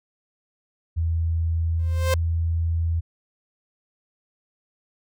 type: tone with pitch glide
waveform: sine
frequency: 82.41 to 82.94 Hz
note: E2 to E2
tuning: 0 to +11 cents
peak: -20 dBFS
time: 0.96-3.01 s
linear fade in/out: 20 ms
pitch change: +11 cents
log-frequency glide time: 1.63-2.14 s
type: tone with exponential growth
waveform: sawtooth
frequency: 523.3 Hz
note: C5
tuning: in tune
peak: -15 dBFS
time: 1.79-2.14 s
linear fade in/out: 2 ms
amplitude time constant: 75 ms
effects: none